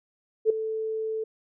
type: tone with ADSR envelope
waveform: sine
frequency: 440 Hz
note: A4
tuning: in tune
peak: -14 dBFS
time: 0.45-1.24 s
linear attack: 49 ms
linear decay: 6 ms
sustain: -13 dB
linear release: 7 ms
effects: none